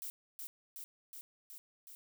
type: noise with echo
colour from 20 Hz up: violet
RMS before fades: -43 dBFS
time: 0.02-0.1 s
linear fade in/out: 0 ms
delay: 370 ms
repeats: 5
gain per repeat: -2 dB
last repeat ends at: 1.95 s
effects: none